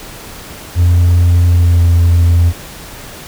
triangle tone with pitch glide, 87.2 to 85.45 Hz, F2 to F2, -2 to -37 cents, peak -3 dBFS, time 0.75-2.53 s, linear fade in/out 50 ms, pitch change -35 cents, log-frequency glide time 1.46-1.83 s, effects tanh soft clip ceiling 0 dBFS + pink hiss -31 dBFS RMS until 3.27 s

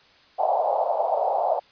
pink band-pass noise, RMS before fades -23 dBFS, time 0.38-1.6 s, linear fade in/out 20 ms, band 590 to 830 Hz, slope 48 dB/octave, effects white hiss -55 dBFS RMS until 1.71 s + resampled to 11025 Hz

